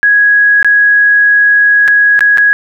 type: tone with dropouts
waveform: sine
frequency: 1663 Hz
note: G#6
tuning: 2 cents sharp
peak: -4 dBFS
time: 0.03-2.53 s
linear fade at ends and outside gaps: 0 ms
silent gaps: 0.628-0.646 / 1.878-1.882 / 2.192-2.207 / 2.374-2.382 s
effects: none